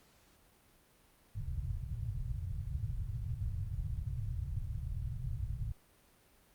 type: low-pass noise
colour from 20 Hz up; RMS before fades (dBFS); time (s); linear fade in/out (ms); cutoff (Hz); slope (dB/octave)
white; -38; 1.35-5.72; 5; 130; 48
effects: pink hiss -66 dBFS RMS until 6.54 s + Opus 48 kbps

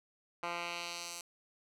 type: tone with band-pass filter sweep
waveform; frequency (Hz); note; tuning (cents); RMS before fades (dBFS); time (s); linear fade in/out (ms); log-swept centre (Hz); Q
10% pulse; 172.4; F3; -22; -41; 0.43-1.21; 2; 1500 to 7900; 1.1
effects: none

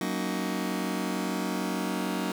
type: chord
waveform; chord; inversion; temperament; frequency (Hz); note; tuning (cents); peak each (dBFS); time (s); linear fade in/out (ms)
sawtooth; D# minor seventh; first; just; 186.68 / 233.3 / 280 / 311.1; F#3 / A#3 / C#4 / D#4; +16 / +2 / +18 / 0; -28 / -30 / -31 / -31; 0.01-2.32; 2
effects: none

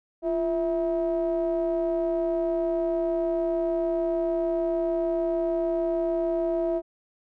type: ring-modulated tone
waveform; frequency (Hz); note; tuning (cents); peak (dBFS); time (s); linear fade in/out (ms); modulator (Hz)
triangle; 155.56; D#3; 0; -18; 0.22-6.82; 50; 500
effects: none

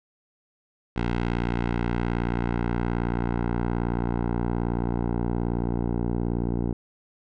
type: tone with low-pass filter sweep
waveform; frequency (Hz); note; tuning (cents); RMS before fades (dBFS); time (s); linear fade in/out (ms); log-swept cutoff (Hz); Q
10% pulse; 58.8; A#1; +16; -26; 0.96-6.73; 5; 2900 to 510; 0.89
effects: none

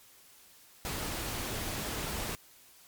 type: noise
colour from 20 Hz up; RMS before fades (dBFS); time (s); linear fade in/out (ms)
pink; -36; 0.85-2.35; 0
effects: white hiss -58 dBFS RMS until 2.87 s + MP3 96 kbps

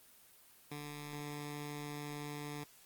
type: tone with notch filter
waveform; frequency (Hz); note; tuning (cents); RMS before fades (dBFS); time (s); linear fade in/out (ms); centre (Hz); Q
10% pulse; 146.83; D3; 0; -44; 0.71-2.64; 5; 610; 1.7
effects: white hiss -62 dBFS RMS until 2.85 s + Opus 24 kbps

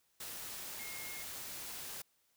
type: tone in noise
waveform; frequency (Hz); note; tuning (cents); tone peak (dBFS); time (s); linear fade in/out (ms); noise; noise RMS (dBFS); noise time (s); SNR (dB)
sine; 2146; C7; +43; -48; 0.79-1.23; 5; white; -45; 0.2-2.02; -6
effects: white hiss -75 dBFS RMS until 2.36 s

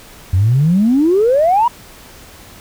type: exponential sweep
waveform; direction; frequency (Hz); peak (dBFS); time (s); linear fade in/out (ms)
sine; up; 87.2 to 987.8; -8; 0.33-1.68; 5
effects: tanh soft clip ceiling -4 dBFS + pink hiss -39 dBFS RMS until 2.6 s

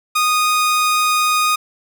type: tone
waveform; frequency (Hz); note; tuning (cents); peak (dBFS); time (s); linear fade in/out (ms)
sawtooth; 1238; D#6; -9; -10; 0.15-1.56; 10
effects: none

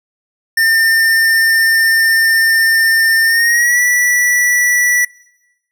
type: tone with pitch glide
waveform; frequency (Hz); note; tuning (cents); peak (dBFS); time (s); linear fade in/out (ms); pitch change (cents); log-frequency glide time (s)
square; 1804 to 1955.9; A6 to B6; +43 to -17; -10; 0.57-5.05; 5; +140; 3.25-3.8
effects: noise-tail reverb RT60 1.0 s tail -24 dB re dry

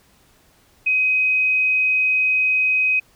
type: tone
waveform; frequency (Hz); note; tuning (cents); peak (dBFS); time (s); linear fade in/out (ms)
sine; 2520; D#7; +21; -15; 0.86-3; 10
effects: pink hiss -56 dBFS RMS until 3.15 s

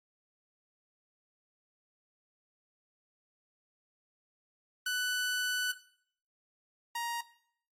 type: tone pair in turn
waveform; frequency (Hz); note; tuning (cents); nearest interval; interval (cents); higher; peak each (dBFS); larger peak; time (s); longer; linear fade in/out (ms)
sawtooth; 1492 / 939.9; F#6 / A#5; +14 / +14; minor sixth; 800; first; -27 / -30; first; 4.86-5.72 / 6.95-7.21; first; 5
effects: noise-tail reverb RT60 0.6 s tail -17 dB re dry + AAC 48 kbps

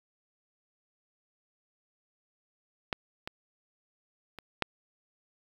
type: clicks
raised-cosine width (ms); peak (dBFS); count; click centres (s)
0.3; -13 / -20 / -26 / -10; 4; 2.928 / 3.275 / 4.387 / 4.623
effects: 7-bit

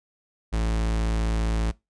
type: tone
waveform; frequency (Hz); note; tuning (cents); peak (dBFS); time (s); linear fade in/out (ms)
45% pulse; 55; A1; 0; -22; 0.52-1.72; 20
effects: noise-tail reverb RT60 0.2 s tail -21 dB re dry + resampled to 22050 Hz

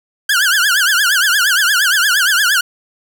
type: tone with vibrato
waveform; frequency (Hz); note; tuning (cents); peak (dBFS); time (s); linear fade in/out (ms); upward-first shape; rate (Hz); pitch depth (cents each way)
sawtooth; 1546; G6; -24; -7; 0.29-2.61; 5; triangle; 8.6; 220
effects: 8-bit

